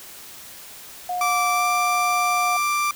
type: tone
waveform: sine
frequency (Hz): 720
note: F#5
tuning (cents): -47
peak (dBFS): -23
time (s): 1.09-2.57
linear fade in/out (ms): 5
type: tone with pitch glide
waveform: 30% pulse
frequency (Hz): 1168 to 1179.5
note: D6 to D6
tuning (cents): -10 to +7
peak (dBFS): -17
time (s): 1.21-2.91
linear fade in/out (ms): 2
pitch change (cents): +17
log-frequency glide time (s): 1.51-1.65
effects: white hiss -41 dBFS RMS until 2.95 s